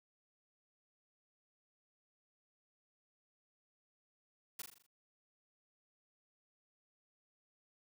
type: noise with echo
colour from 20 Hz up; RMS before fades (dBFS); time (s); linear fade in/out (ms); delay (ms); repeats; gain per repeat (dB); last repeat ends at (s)
white; -44; 4.59-4.62; 5; 41; 6; -5; 4.866
effects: none

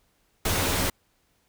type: noise with comb filter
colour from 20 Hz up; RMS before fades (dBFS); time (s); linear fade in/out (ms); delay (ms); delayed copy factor
pink; -25; 0.45-0.9; 5; 11; +0.5
effects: pink hiss -68 dBFS RMS until 1.48 s

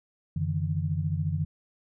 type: tone cluster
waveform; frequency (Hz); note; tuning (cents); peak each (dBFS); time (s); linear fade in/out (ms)
sine; 92 / 145.8 / 160; F#2 / D3 / D#3; -9 / -12 / +49; -30; 0.36-1.45; 5
effects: none

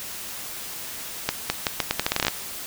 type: accelerating click train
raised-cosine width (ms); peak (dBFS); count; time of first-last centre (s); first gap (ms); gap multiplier
0.2; -3; 14; 1.29-2.282; 210; 0.8
effects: white hiss -35 dBFS RMS until 2.66 s

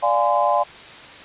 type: chord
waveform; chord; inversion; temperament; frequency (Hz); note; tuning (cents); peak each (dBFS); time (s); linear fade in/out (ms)
sine; D half-diminished seventh; none; equal with one note detuned; 587.3 / 698.5 / 830.6 / 1027.3; D5 / F5 / Ab5 / C6; 0 / 0 / 0 / -32; -21; 0.02-0.64; 20
effects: white hiss -40 dBFS RMS until 1.24 s + resampled to 8000 Hz

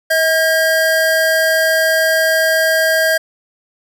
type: tone pair together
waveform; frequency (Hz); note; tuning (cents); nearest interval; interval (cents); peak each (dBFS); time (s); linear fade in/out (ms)
square; 641 / 1615.2; E5 / G#6; -49 / -49; octave + major third; 1600; -15; 0.1-3.18; 10
effects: none

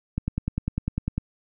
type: click train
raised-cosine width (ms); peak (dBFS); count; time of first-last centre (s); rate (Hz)
5; -12; 11; 0.18-1.18; 10
effects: none

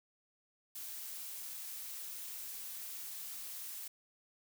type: noise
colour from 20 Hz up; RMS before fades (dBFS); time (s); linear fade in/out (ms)
blue; -45; 0.75-3.88; 5
effects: none

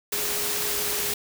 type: tone in noise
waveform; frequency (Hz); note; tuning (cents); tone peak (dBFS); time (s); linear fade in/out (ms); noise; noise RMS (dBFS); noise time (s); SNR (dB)
sine; 415.3; G#4; 0; -36; 0.12-1.14; 5; white; -27; 0.12-1.14; -12
effects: none

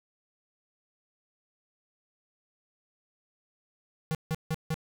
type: tone bursts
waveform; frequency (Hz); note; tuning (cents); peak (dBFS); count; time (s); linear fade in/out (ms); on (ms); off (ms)
square; 158.8; D#3; +36; -28; 4; 4.11-4.742; 0; 38; 160
effects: none

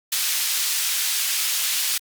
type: high-pass noise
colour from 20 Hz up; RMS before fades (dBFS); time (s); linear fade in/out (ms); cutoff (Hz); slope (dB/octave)
pink; -23; 0.12-1.98; 5; 3000; 12
effects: Opus 48 kbps

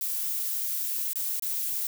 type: noise with dropouts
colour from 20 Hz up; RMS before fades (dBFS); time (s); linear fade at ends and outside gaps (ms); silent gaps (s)
violet; -30; 0.01-1.87; 1; 1.132-1.157 / 1.397-1.423
effects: none

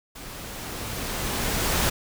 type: noise with level ramp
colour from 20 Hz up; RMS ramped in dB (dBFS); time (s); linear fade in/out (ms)
pink; -40 to -22; 0.15-1.9; 10
effects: none

